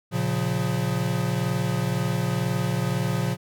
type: chord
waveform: square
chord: Bb minor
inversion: none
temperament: equal with one note detuned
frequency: 116.54 / 138.59 / 177.67 Hz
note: Bb2 / Db3 / F3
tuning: 0 / 0 / +30 cents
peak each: -28 / -28 / -28 dBFS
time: 0.11-3.37 s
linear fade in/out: 50 ms
effects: none